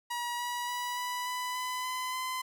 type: tone with pitch steps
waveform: sawtooth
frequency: 960 / 968.9 / 977.9 / 987 / 996.2 / 1005.4 / 1014.7 / 1024.2 Hz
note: B5 / B5 / B5 / B5 / B5 / B5 / B5 / C6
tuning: -49 / -33 / -17 / -1 / +15 / +31 / +47 / -37 cents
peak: -29 dBFS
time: 0.1-2.42 s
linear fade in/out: 10 ms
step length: 290 ms
effects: none